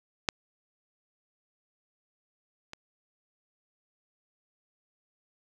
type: clicks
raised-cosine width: 0.2 ms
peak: -7 / -23 dBFS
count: 2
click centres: 0.288 / 2.734 s
effects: none